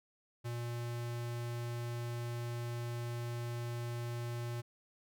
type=tone; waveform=square; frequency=119.1 Hz; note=A#2; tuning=38 cents sharp; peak=-38 dBFS; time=0.44-4.62 s; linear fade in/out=20 ms; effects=none